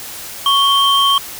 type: tone pair together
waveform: triangle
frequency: 1108.7 / 3147 Hz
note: C#6 / G7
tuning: 0 / +6 cents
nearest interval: octave + tritone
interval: 1806 cents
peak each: -11 dBFS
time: 0.46-1.18 s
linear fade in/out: 2 ms
effects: white hiss -30 dBFS RMS until 1.39 s